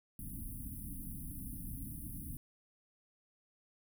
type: band-stop noise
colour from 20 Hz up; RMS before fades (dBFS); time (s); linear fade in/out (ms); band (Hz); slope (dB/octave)
pink; -44; 0.19-2.37; 2; 300 to 9600; 96
effects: none